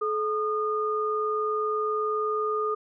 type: tone pair together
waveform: sine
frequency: 429.7 / 1222 Hz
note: A4 / D#6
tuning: -41 / -32 cents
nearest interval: octave + tritone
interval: 1809 cents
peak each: -27 dBFS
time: 0.01-2.75 s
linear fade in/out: 10 ms
effects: none